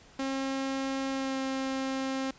sawtooth tone with pitch glide, 269.1 to 266.3 Hz, C4 to C4, +49 to +31 cents, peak -26 dBFS, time 0.19-2.31 s, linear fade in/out 5 ms, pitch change -18 cents, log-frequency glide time 1.12-1.38 s, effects pink hiss -56 dBFS RMS until 2.38 s + resampled to 16000 Hz

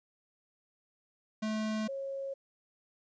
square / sine tone pair in turn, 216.6 / 545.8 Hz, A3 / C#5, -27 / -27 cents, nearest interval octave + major third, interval 1600 cents, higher second, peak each -32 / -35 dBFS, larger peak first, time 1.42-1.88 / 1.88-2.34 s, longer neither, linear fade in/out 10 ms, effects resampled to 16000 Hz + 12-bit

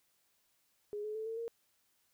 sine tone with pitch steps, 415.3 / 426.7 / 438.5 / 450.5 / 462.9 Hz, G#4 / G#4 / A4 / A4 / A#4, 0 / +47 / -6 / +41 / -12 cents, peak -37 dBFS, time 0.93-1.48 s, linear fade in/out 0 ms, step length 110 ms, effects white hiss -75 dBFS RMS until 2.13 s

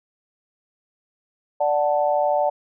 sine chord, D major, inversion none, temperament equal, 587.3 / 740 / 880 Hz, D5 / F#5 / A5, 0 / 0 / 0 cents, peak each -20 / -22 / -24 dBFS, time 1.6-2.5 s, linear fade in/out 10 ms, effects none

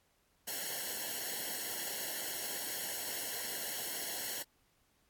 white noise with comb filter, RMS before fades -39 dBFS, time 0.47-4.43 s, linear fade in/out 10 ms, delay 0.82 ms, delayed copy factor -0.85, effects pink hiss -73 dBFS RMS until 5.09 s + AAC 64 kbps

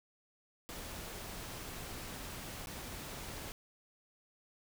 pink noise with dropouts, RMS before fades -45 dBFS, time 0.69-3.52 s, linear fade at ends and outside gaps 0 ms, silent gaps 2.659-2.671 s, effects none

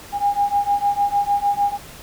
sine beating tone pair, 808 / 814.6 Hz, G#5 / G#5, -48 / -34 cents, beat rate 6.6 Hz, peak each -20 / -19 dBFS, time 0.12-1.78 s, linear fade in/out 50 ms, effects pink hiss -40 dBFS RMS until 2.02 s

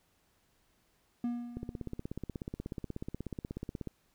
triangle tone with exponential decay, 239.6 Hz, A#3, 48 cents sharp, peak -27 dBFS, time 1.24-2.03 s, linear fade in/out 2 ms, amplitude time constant 170 ms
click train, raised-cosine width 3 ms, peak -25 dBFS, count 39, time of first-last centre 1.57-3.873 s, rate 16.5 Hz
effects pink hiss -72 dBFS RMS until 4.14 s

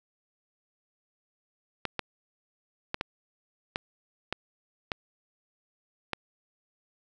clicks, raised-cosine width 0.3 ms, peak -13 dBFS, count 8, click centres 1.853 / 1.993 / 2.944 / 3.011 / 3.759 / 4.326 / 4.918 / 6.133 s, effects none

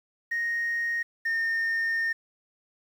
sine tone pair in turn, 1864.7 / 1825.3 Hz, A#6 / A#6, 0 / -37 cents, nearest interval unison, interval 37 cents, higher first, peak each -24 / -22 dBFS, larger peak second, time 0.31-1.03 / 1.25-2.13 s, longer second, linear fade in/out 10 ms, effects tanh soft clip ceiling -23 dBFS + 9-bit

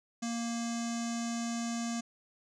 square tone with low-pass filter, 233.1 Hz, A#3, in tune, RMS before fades -35 dBFS, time 0.22-2.01 s, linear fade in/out 10 ms, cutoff 6800 Hz, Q 5, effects none

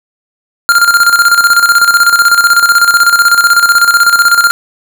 square tone with tremolo, 1396.9 Hz, F6, in tune, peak -3 dBFS, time 0.69-4.51 s, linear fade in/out 0 ms, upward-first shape square, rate 16 Hz, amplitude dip 60%, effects none

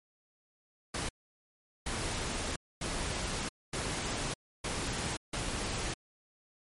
pink noise bursts at uneven times, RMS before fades -35 dBFS, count 6, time 0.94-1.09 / 1.86-2.56 / 2.81-3.49 / 3.73-4.34 / 4.64-5.17 / 5.33-5.94 s, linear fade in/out 5 ms, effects MP3 48 kbps

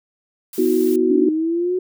blue noise, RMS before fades -35 dBFS, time 0.53-0.96 s, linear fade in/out 2 ms
sine chord, B suspended fourth, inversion none, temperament equal with one note detuned, 246.9 / 321.7 / 370 Hz, B3 / E4 / F#4, 0 / -42 / 0 cents, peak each -21 / -19 / -16 dBFS, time 0.58-1.29 s, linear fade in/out 5 ms
sine exponential sweep, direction up, 285.8 to 371.4 Hz, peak -17 dBFS, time 1.1-1.79 s, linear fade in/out 5 ms
effects none

